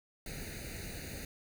pink noise with comb filter, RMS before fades -43 dBFS, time 0.26-1.25 s, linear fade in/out 2 ms, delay 0.46 ms, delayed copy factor +0.95, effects none

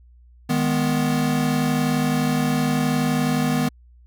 square chord, G# minor, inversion second, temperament equal, 155.56 / 207.7 / 246.9 Hz, D#3 / G#3 / B3, 0 / 0 / 0 cents, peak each -24 / -27 / -22 dBFS, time 0.49-3.69 s, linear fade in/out 10 ms, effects added 60 Hz sine -47 dBFS peak until 4.06 s

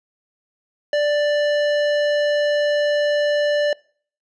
triangle tone with hard clipping, 588 Hz, D5, 2 cents sharp, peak -18 dBFS, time 0.93-3.73 s, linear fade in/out 2 ms, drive 17 dB, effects noise-tail reverb RT60 0.5 s tail -25 dB re dry + resampled to 22050 Hz

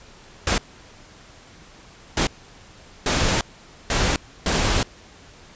pink noise bursts at uneven times, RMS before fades -20 dBFS, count 5, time 0.47-0.58 / 2.17-2.27 / 3.06-3.41 / 3.9-4.16 / 4.46-4.83 s, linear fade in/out 2 ms, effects pink hiss -47 dBFS RMS until 5.55 s + resampled to 16000 Hz

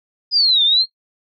sine exponential two-way sweep, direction down then up, 5030 to 3520 to 4286 Hz, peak -11 dBFS, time 0.31-0.86 s, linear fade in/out 50 ms, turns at 0.64 s, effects noise-tail reverb RT60 0.1 s tail -20 dB re dry

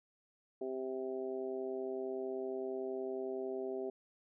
harmonic tone, 130.81 Hz, C3, in tune, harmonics 2 / 3 / 4 / 5 / 6, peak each -46 / -38 / -50 / -45 / -55 dBFS, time 0.61-3.9 s, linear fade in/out 5 ms, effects none

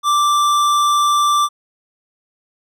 sine tone with tanh clipping, 1174.7 Hz, D6, in tune, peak -14 dBFS, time 0.03-1.49 s, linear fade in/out 50 ms, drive 17 dB, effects none

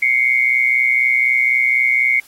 sine tone pair together, 2104 / 2228 Hz, C7 / C#7, +9 / +8 cents, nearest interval minor second, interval 99 cents, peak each -15 dBFS, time 0.02-2.2 s, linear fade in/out 5 ms, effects white hiss -47 dBFS RMS until 2.27 s + AAC 48 kbps

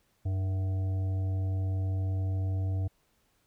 harmonic tone with a mistuned harmonic, 94.6 Hz, F#2, 39 cents sharp, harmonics 1 / 3 / 5 / 7 / 8, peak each -27 / -44 / -51 / -49 / -56 dBFS, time 0.25-2.88 s, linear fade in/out 10 ms, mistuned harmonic 3, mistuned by +72 cents, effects pink hiss -71 dBFS RMS until 3.46 s

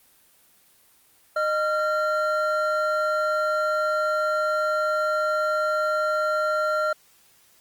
triangle tone pair together, 615 / 1377.4 Hz, D#5 / F6, -20 / -24 cents, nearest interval octave + major second, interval 1396 cents, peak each -22 dBFS, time 1.36-6.93 s, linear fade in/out 5 ms, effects white hiss -58 dBFS RMS until 7.6 s + Opus 24 kbps

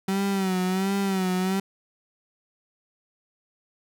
35% pulse tone with vibrato, 190.5 Hz, G3, 49 cents flat, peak -21 dBFS, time 0.08-1.6 s, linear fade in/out 5 ms, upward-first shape sine, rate 1.4 Hz, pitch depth 69 cents each way, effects none

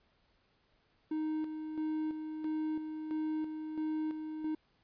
triangle tone with tremolo, 311.1 Hz, D#4, in tune, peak -30 dBFS, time 1.11-4.55 s, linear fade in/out 5 ms, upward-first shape square, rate 1.5 Hz, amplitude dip 50%, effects pink hiss -72 dBFS RMS until 4.83 s + resampled to 11025 Hz

